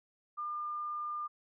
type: tone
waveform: sine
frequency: 1203 Hz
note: D6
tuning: 41 cents sharp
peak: -35 dBFS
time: 0.37-1.28 s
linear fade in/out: 20 ms
effects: none